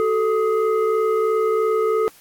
sine tone with frequency modulation, 440 Hz, A4, in tune, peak -16 dBFS, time 0-2.08 s, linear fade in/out 0 ms, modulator 817 Hz, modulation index 0.76, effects white hiss -50 dBFS RMS until 2.2 s + AAC 64 kbps

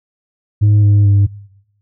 sine tone with pitch steps, 104.4 / 102.43 / 100.49 Hz, G#2 / G#2 / G2, +10 / -23 / +43 cents, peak -4 dBFS, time 0.61-1.27 s, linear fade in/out 20 ms, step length 220 ms, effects noise-tail reverb RT60 0.9 s tail -24 dB re dry + tanh soft clip ceiling -6 dBFS

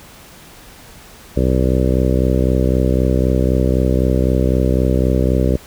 harmonic tone, 63.9 Hz, C2, 40 cents flat, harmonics 1 / 2 / 3 / 4 / 5 / 6 / 7 / 8 / 9, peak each -16 / -19 / -21 / -22 / -23 / -24 / -24 / -25 / -26 dBFS, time 1.36-5.57 s, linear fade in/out 10 ms, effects pink hiss -41 dBFS RMS until 5.66 s

